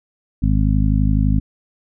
harmonic tone, 51.91 Hz, G#1, in tune, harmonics 1 / 2 / 3 / 4 / 5, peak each -16 / -19 / -21 / -22 / -23 dBFS, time 0.42-1.4 s, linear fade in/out 10 ms, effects none

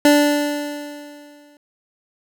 25% pulse tone with exponential decay, 292.6 Hz, D4, 6 cents flat, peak -5 dBFS, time 0.05-1.57 s, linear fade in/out 2 ms, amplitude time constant 330 ms, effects none

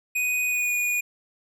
square tone with pitch glide, 2489 to 2453 Hz, D#7 to D#7, 0 to -25 cents, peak -23 dBFS, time 0.15-1.01 s, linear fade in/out 10 ms, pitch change -25 cents, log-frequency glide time 0.46-0.73 s, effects none

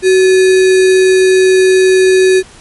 sine tone with sample-and-hold, 374.4 Hz, F#4, 20 cents sharp, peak -4 dBFS, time 0.02-2.43 s, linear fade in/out 50 ms, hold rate 2100 Hz, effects pink hiss -38 dBFS RMS until 2.6 s + MP3 48 kbps

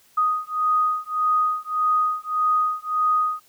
sine beating tone pair, 1244.5 / 1246.2 Hz, D#6 / D#6, 0 / +2 cents, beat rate 1.7 Hz, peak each -22 dBFS, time 0.17-3.4 s, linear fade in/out 10 ms, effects white hiss -57 dBFS RMS until 3.48 s

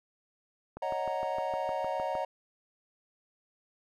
click train, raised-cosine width 1 ms, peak -27 dBFS, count 10, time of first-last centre 0.77-2.152 s, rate 6.51 Hz
triangle chord, D# minor seventh, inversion third, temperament equal, 554.4 / 622.3 / 740 / 932.3 Hz, C#5 / D#5 / F#5 / A#5, 0 / 0 / 0 / 0 cents, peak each -34 dBFS, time 0.82-2.25 s, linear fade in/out 5 ms
effects none

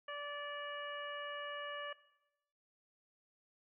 harmonic tone, 581 Hz, D5, 19 cents flat, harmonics 1 / 2 / 3 / 4 / 5, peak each -46 / -46 / -47 / -56 / -51 dBFS, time 0.08-1.93 s, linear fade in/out 5 ms, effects noise-tail reverb RT60 0.9 s tail -17 dB re dry

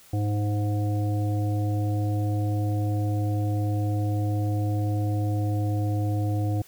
harmonic tone, 103.83 Hz, G#2, in tune, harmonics 1 / 3 / 5 / 7, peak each -23 / -31 / -38 / -37 dBFS, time 0.13-6.62 s, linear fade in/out 5 ms, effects white hiss -53 dBFS RMS until 6.67 s

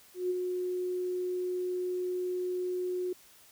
sine tone with ADSR envelope, 362.8 Hz, F#4, 34 cents flat, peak -26 dBFS, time 0.14-3.13 s, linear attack 160 ms, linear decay 29 ms, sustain -4 dB, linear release 5 ms, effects white hiss -58 dBFS RMS until 3.51 s

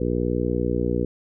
harmonic tone, 60.2 Hz, B1, 44 cents flat, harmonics 1 / 2 / 3 / 4 / 5 / 6 / 7 / 8, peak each -29 / -29 / -29 / -29 / -29 / -29 / -29 / -29 dBFS, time 0-1.05 s, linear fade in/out 5 ms, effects none

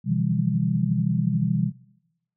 sine tone cluster, 126.9 / 152 / 165.7 / 177.1 / 199.6 Hz, B2 / D#3 / E3 / F3 / G3, +47 / -40 / +9 / +24 / +32 cents, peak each -26 / -30 / -25 / -30 / -26 dBFS, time 0.04-1.72 s, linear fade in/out 50 ms, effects noise-tail reverb RT60 0.8 s tail -20 dB re dry

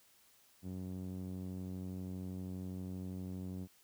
5% pulse tone with low-pass filter, 92.5 Hz, F#2, in tune, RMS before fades -43 dBFS, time 0.62-3.68 s, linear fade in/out 50 ms, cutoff 200 Hz, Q 1.3, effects white hiss -67 dBFS RMS until 3.83 s

